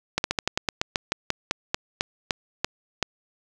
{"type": "slowing click train", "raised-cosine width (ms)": 0.2, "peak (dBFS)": -5, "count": 17, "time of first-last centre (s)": [0.18, 3.027], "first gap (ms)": 61, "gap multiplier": 1.13, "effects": []}